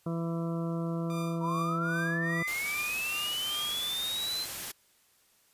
harmonic tone, 166.8 Hz, E3, 21 cents sharp, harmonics 1 / 2 / 3 / 4 / 6 / 7 / 8, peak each -31 / -37 / -41 / -43 / -47 / -48 / -49 dBFS, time 0.06-2.43 s, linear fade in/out 5 ms
sawtooth tone with tremolo, 1197 Hz, D6, 33 cents sharp, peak -35 dBFS, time 1.1-3.89 s, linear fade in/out 0 ms, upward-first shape triangle, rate 2.5 Hz, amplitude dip 95%
sine linear sweep, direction up, 932.3 to 4131 Hz, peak -31 dBFS, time 1.4-4.47 s, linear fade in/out 50 ms
white noise, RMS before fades -38 dBFS, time 2.47-4.72 s, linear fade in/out 10 ms
effects white hiss -66 dBFS RMS until 5.53 s + resampled to 32000 Hz

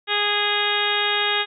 harmonic tone, 413.1 Hz, G#4, 9 cents flat, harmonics 1 / 2 / 3 / 4 / 5 / 6 / 7 / 8 / 9, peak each -29 / -28 / -29 / -26 / -28 / -29 / -29 / -27 / -26 dBFS, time 0.07-1.46 s, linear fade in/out 50 ms, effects none

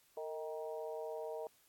harmonic tone with a mistuned harmonic, 157.2 Hz, D#3, 18 cents sharp, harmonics 3 / 4 / 5 / 6, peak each -43 / -44 / -51 / -52 dBFS, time 0.17-1.47 s, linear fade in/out 2 ms, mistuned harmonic 3, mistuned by -48 cents, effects white hiss -70 dBFS RMS until 1.68 s + AAC 64 kbps

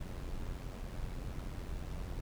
brown noise with amplitude modulation, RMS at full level -38 dBFS, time 0-2.21 s, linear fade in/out 10 ms, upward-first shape sine, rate 90.5 Hz, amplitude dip 60%, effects none

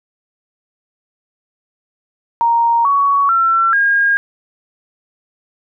sine tone with pitch steps, 932.3 / 1121.6 / 1349.3 / 1623.2 Hz, A#5 / C#6 / E6 / G#6, 0 / +20 / +40 / -40 cents, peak -10 dBFS, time 2.41-4.17 s, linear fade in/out 0 ms, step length 440 ms, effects none

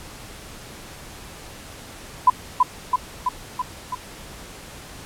sine tone with echo, 1002 Hz, B5, 25 cents sharp, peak -8 dBFS, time 2.27-2.3 s, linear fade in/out 5 ms, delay 330 ms, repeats 5, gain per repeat -3 dB, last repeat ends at 3.95 s, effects pink hiss -40 dBFS RMS until 5.05 s + low-pass 12000 Hz 12 dB/octave

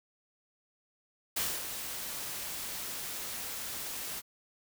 white noise with ADSR envelope, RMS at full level -31 dBFS, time 1.36-4.22 s, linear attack 10 ms, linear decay 240 ms, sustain -8 dB, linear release 37 ms, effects none

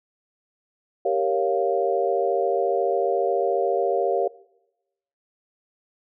sine chord, G half-diminished seventh, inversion none, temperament equal, 392 / 466.2 / 554.4 / 698.5 Hz, G4 / Bb4 / Db5 / F5, 0 / 0 / 0 / 0 cents, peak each -25 dBFS, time 1.05-4.28 s, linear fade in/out 5 ms, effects noise-tail reverb RT60 0.9 s tail -21 dB re dry

